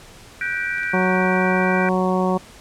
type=chord; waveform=sine; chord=G major seventh; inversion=third; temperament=equal with one note detuned; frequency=1480 / 1568 / 1932.6 / 2349 Hz; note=F#6 / G6 / B6 / D7; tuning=0 / 0 / -38 / 0 cents; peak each=-27 / -26 / -29 / -27 dBFS; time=0.41-1.89 s; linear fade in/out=2 ms
type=clicks; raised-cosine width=0.2 ms; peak=-28 / -26 / -22 dBFS; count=3; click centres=0.571 / 0.782 / 0.833 s
type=harmonic tone; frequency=185 Hz; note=F#3; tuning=in tune; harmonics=1 / 2 / 3 / 4 / 5 / 6; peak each=-20 / -23 / -25 / -26 / -27 / -28 dBFS; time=0.93-2.38 s; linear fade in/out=10 ms
effects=pink hiss -44 dBFS RMS until 2.6 s + low-pass 10000 Hz 12 dB/octave